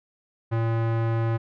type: tone with low-pass filter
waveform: square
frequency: 114.1 Hz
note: A#2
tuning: 37 cents flat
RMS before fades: -24 dBFS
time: 0.51-1.38 s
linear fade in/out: 20 ms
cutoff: 1600 Hz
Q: 0.9
effects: none